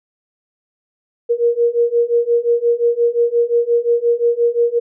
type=beating tone pair; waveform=sine; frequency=469.4 / 475.1 Hz; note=A#4 / A#4; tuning=+12 / +33 cents; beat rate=5.7 Hz; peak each=-16 / -15 dBFS; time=1.29-4.8 s; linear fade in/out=20 ms; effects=none